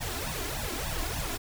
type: noise with flanger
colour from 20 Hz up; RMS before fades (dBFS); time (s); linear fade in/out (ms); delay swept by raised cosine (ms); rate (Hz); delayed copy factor
pink; -33; 0-1.38; 20; 1.1 to 3; 3.4; +1
effects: none